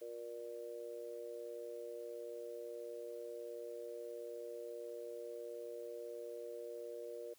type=harmonic tone; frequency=118.5 Hz; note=A#2; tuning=29 cents sharp; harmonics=3 / 4 / 5; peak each=-52 / -46 / -50 dBFS; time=0.01-7.34 s; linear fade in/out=10 ms; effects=white hiss -68 dBFS RMS until 7.38 s